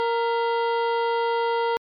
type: harmonic tone with a mistuned harmonic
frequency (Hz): 465.5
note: A#4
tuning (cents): -2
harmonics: 1 / 2 / 3 / 4 / 6 / 7 / 8 / 9 / 10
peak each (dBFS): -23 / -24 / -33 / -37 / -42 / -40 / -48 / -47 / -48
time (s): 0-1.77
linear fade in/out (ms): 0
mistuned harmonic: 4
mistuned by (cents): +130
effects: MP3 96 kbps